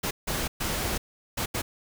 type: noise bursts at uneven times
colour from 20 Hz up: pink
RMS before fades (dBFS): -29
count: 5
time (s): 0.03-0.11 / 0.27-0.48 / 0.6-0.98 / 1.37-1.46 / 1.54-1.62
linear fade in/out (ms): 10
effects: none